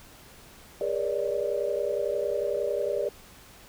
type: tone cluster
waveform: sine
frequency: 408.8 / 475.2 / 569 / 600 Hz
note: G#4 / A#4 / C#5 / D5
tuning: -27 / +33 / +45 / +37 cents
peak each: -31 dBFS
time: 0.81-3.09 s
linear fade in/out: 2 ms
effects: pink hiss -51 dBFS RMS until 3.68 s